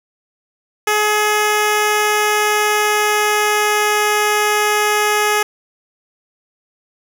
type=tone with pitch glide; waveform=10% pulse; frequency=422.4 to 420 Hz; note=G#4 to G#4; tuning=+29 to +19 cents; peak=-5 dBFS; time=0.87-5.43 s; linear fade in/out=5 ms; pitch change=-10 cents; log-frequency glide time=0.98-4.04 s; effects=none